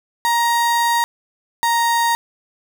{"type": "tone pair in turn", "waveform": "35% pulse", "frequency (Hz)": [939, 933.6], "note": ["A#5", "A#5"], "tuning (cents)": [12, 2], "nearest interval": "unison", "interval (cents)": 10, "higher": "first", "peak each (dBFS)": -13, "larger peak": "neither", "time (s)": [[0.25, 1.04], [1.63, 2.15]], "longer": "first", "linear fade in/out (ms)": 0, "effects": []}